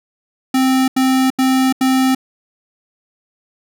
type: tone bursts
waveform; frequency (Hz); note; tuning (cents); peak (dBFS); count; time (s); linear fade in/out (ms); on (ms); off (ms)
square; 261.6; C4; 0; -12; 4; 0.54-2.149; 5; 340; 83
effects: none